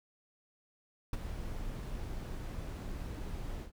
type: noise with ADSR envelope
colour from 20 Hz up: brown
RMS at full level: -30 dBFS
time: 1.13-3.72 s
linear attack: 4 ms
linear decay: 23 ms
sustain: -10 dB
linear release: 110 ms
effects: none